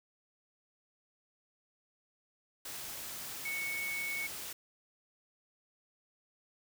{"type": "tone in noise", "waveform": "sine", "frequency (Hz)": 2217, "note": "C#7", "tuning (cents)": 0, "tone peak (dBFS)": -35, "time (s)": [3.45, 4.27], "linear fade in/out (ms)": 5, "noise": "white", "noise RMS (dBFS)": -43, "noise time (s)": [2.65, 4.53], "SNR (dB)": 5, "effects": []}